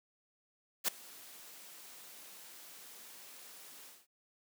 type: noise with ADSR envelope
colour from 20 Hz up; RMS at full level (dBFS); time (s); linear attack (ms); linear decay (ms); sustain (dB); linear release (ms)
white; -29; 0.84-4.07; 41; 5; -24; 220
effects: high-pass 200 Hz 12 dB/octave